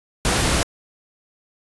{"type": "noise", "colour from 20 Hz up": "pink", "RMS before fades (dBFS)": -19, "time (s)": [0.25, 0.63], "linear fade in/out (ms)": 0, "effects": ["resampled to 24000 Hz"]}